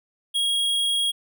square tone, 3290 Hz, G#7, 17 cents flat, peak -21 dBFS, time 0.34-1.12 s, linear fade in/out 20 ms, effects none

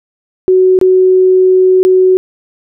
sine tone with dropouts, 372.1 Hz, F#4, 10 cents sharp, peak -4 dBFS, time 0.48-2.17 s, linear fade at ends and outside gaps 0 ms, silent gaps 0.789-0.813 / 1.83-1.85 s, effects none

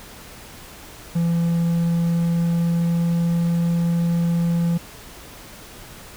triangle tone with pitch glide, 168.9 to 169.88 Hz, E3 to F3, +42 to -48 cents, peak -15 dBFS, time 1.15-4.78 s, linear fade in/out 10 ms, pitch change +10 cents, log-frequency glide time 1.6-3.72 s, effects pink hiss -41 dBFS RMS until 6.16 s

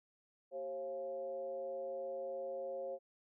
sine tone with frequency modulation, 538 Hz, C5, 48 cents sharp, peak -39 dBFS, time 0.51-2.99 s, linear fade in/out 50 ms, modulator 153 Hz, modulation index 0.69, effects none

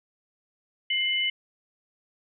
sine tone pair together, 2109 / 2983 Hz, C7 / F#7, +13 / +13 cents, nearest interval tritone, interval 600 cents, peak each -27 / -25 dBFS, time 0.9-1.3 s, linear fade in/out 5 ms, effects none

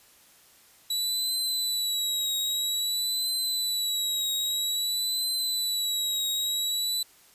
sawtooth tone with vibrato, 3924 Hz, B7, 12 cents flat, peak -23 dBFS, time 0.9-7.03 s, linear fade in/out 5 ms, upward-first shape triangle, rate 0.51 Hz, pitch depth 62 cents each way, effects white hiss -57 dBFS RMS until 7.34 s + resampled to 32000 Hz

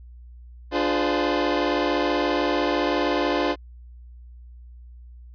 25% pulse chord, D half-diminished seventh, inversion none, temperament equal with one note detuned, 293.7 / 349.2 / 415.3 / 513.4 Hz, D4 / F4 / Ab4 / C5, 0 / 0 / 0 / -33 cents, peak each -21 / -22 / -26 / -23 dBFS, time 0.71-3.56 s, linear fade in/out 50 ms, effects added 60 Hz sine -41 dBFS peak until 5.34 s + resampled to 11025 Hz

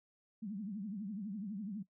sine tone with vibrato, 204.2 Hz, G#3, 29 cents flat, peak -39 dBFS, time 0.42-1.83 s, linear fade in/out 10 ms, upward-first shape triangle, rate 12 Hz, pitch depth 210 cents each way, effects noise-tail reverb RT60 0.1 s tail -19 dB re dry

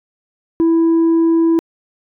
sine tone, 330 Hz, E4, 2 cents sharp, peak -7 dBFS, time 0.6-1.59 s, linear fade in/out 0 ms, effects tanh soft clip ceiling -9 dBFS

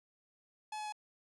45% pulse tone with pitch steps, 855 / 850.1 / 845.2 Hz, A5 / G#5 / G#5, -50 / +40 / +30 cents, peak -39 dBFS, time 0.72-0.924 s, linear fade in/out 5 ms, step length 68 ms, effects resampled to 24000 Hz

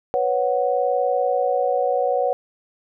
sine chord, B suspended second, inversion none, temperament equal, 493.9 / 554.4 / 740 Hz, B4 / C#5 / F#5, 0 / 0 / 0 cents, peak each -22 dBFS, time 0.14-2.33 s, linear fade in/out 0 ms, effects none

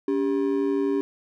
triangle ring-modulated tone, 339.5 Hz, F4, 49 cents flat, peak -16 dBFS, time 0.08-1.01 s, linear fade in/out 0 ms, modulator 56 Hz, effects none

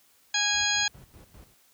harmonic tone, 825 Hz, G#5, 12 cents flat, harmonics 1 / 2 / 3 / 4 / 5 / 6 / 8, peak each -35 / -29 / -32 / -30 / -31 / -33 / -29 dBFS, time 0.34-0.88 s, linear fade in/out 5 ms
brown noise with tremolo, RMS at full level -46 dBFS, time 0.54-1.54 s, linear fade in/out 0 ms, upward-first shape square, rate 5 Hz, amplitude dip 75%
effects white hiss -62 dBFS RMS until 1.73 s + high-pass 60 Hz 12 dB/octave

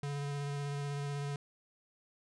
square tone with vibrato, 142.7 Hz, D3, 49 cents flat, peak -36 dBFS, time 0.03-1.36 s, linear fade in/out 2 ms, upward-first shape square, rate 16 Hz, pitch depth 11 cents each way, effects resampled to 22050 Hz

